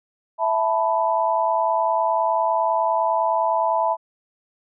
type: chord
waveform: sine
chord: E suspended fourth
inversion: none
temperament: just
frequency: 659.3 / 879 / 988.9 Hz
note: E5 / A5 / B5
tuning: 0 / -2 / +2 cents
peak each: -22 dBFS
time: 0.38-3.97 s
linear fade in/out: 50 ms
effects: none